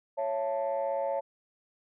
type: chord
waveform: sine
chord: A major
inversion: first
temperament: equal with one note detuned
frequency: 554.4 / 670.4 / 880 Hz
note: C#5 / E5 / A5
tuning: 0 / +29 / 0 cents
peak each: -29 / -33 / -34 dBFS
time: 0.17-1.21 s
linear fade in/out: 20 ms
effects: tanh soft clip ceiling -22 dBFS